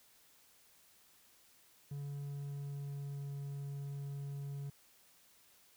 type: tone with pitch glide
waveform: triangle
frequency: 142.2 to 140.57 Hz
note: C#3 to C#3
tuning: +45 to +25 cents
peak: -38 dBFS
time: 1.91-4.7 s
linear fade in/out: 5 ms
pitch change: -20 cents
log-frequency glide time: 2.08-3.41 s
effects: white hiss -66 dBFS RMS until 5.76 s